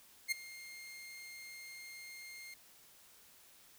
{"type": "tone with ADSR envelope", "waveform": "sawtooth", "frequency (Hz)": 2124, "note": "C7", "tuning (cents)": 25, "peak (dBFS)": -26, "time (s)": [0.28, 2.54], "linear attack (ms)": 37, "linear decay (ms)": 10, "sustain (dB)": -19, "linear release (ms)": 3, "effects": ["white hiss -62 dBFS RMS until 3.78 s"]}